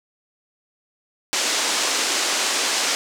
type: band-pass noise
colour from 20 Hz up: white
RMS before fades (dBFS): -22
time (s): 1.33-2.95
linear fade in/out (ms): 0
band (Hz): 270 to 7500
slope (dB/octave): 24
effects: none